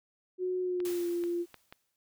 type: tone with pitch glide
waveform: sine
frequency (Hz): 366.4 to 346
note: F#4 to F4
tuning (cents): -17 to -16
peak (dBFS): -29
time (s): 0.38-1.46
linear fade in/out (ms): 50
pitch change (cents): -99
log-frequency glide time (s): 0.61-1.06
type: clicks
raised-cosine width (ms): 0.3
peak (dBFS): -30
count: 4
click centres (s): 0.803 / 1.238 / 1.543 / 1.725
type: noise with exponential decay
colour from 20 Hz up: white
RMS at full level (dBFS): -42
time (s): 0.85-1.96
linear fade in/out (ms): 1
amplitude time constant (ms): 240
effects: none